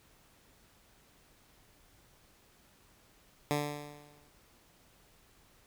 10% pulse tone with exponential decay, 146.8 Hz, D3, in tune, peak -19 dBFS, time 3.51-4.3 s, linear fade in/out 0 ms, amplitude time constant 170 ms, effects pink hiss -64 dBFS RMS until 5.66 s

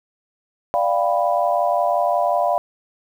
sine chord, G dominant seventh, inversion second, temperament equal, 587.3 / 698.5 / 784 / 987.8 Hz, D5 / F5 / G5 / B5, 0 / 0 / 0 / 0 cents, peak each -21 / -19 / -25 / -24 dBFS, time 0.74-2.58 s, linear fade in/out 0 ms, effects 8-bit

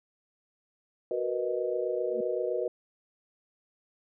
sine chord, B major seventh, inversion second, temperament equal, 370 / 466.2 / 493.9 / 622.3 Hz, F#4 / A#4 / B4 / D#5, 0 / 0 / 0 / 0 cents, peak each -33 / -34 / -32 / -34 dBFS, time 1.11-2.68 s, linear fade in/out 2 ms
sine tone with exponential growth, 226.3 Hz, A3, 49 cents sharp, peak -33 dBFS, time 2.06-2.21 s, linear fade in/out 5 ms, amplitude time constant 32 ms
effects none

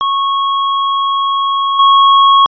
square tone with level steps, 1100 Hz, C#6, 14 cents flat, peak -12 / -5 dBFS, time 0.01-2.46 s, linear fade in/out 0 ms, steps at 1.79 s, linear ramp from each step 5 ms, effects resampled to 11025 Hz

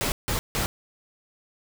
pink noise bursts, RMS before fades -26 dBFS, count 3, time 0.01-0.66 s, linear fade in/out 0 ms, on 110 ms, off 160 ms, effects none

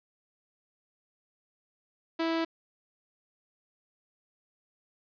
sawtooth tone, 328.4 Hz, E4, 6 cents flat, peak -23 dBFS, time 2.19-2.45 s, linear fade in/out 10 ms, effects resampled to 11025 Hz + 9-bit

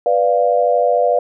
sine chord, B diminished, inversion none, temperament equal, 493.9 / 587.3 / 698.5 Hz, B4 / D5 / F5, 0 / 0 / 0 cents, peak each -16 dBFS, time 0.06-1.19 s, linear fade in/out 2 ms, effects none

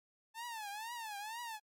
sawtooth tone with vibrato, 880 Hz, A5, in tune, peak -38 dBFS, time 0.34-1.6 s, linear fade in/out 50 ms, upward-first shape triangle, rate 2.1 Hz, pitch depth 180 cents each way, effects MP3 64 kbps

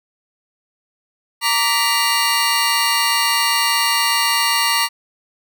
35% pulse tone cluster, 927 / 1167 / 1979 / 2818 / 4418 Hz, A#5 / D6 / B6 / F7 / C#8, -10 / -11 / +3 / +15 / -7 cents, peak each -20 dBFS, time 1.41-4.89 s, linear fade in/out 50 ms, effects none

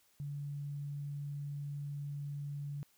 sine tone, 143.6 Hz, D3, 39 cents flat, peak -38 dBFS, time 0.2-2.83 s, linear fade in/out 0 ms, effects white hiss -70 dBFS RMS until 2.97 s

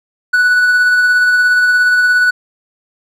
triangle tone with tremolo, 1480 Hz, F#6, in tune, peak -5 dBFS, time 0.33-2.31 s, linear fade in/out 10 ms, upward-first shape sine, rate 17 Hz, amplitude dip 25%, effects none

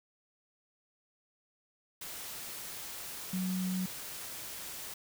sine tone in noise, 185.3 Hz, F#3, 3 cents sharp, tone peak -31 dBFS, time 3.33-3.86 s, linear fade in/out 5 ms, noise white, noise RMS -43 dBFS, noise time 2.01-4.94 s, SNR +9 dB, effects none

